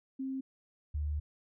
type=tone pair in turn; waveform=sine; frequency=265.8 / 74.37 Hz; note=C4 / D2; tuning=+27 / +22 cents; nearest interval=octave + minor seventh; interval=2205 cents; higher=first; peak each=-34 / -31 dBFS; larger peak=second; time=0.19-0.41 / 0.94-1.2 s; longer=second; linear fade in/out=10 ms; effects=none